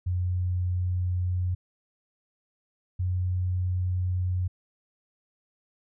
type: tone pair in turn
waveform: sine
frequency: 90.2 / 90.98 Hz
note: F#2 / F#2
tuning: -44 / -29 cents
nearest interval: unison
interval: 15 cents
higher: second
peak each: -24 dBFS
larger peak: neither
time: 0.06-1.55 / 2.99-4.48 s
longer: neither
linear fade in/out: 10 ms
effects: none